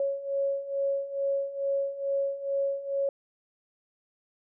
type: beating tone pair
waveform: sine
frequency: 552 / 554.3 Hz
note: C#5 / C#5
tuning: -7 / 0 cents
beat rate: 2.3 Hz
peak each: -32 / -28 dBFS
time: 0-3.09 s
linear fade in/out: 2 ms
effects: none